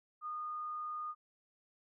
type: tone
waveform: sine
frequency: 1226 Hz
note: D#6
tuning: 26 cents flat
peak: -38 dBFS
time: 0.21-1.15 s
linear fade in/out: 50 ms
effects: none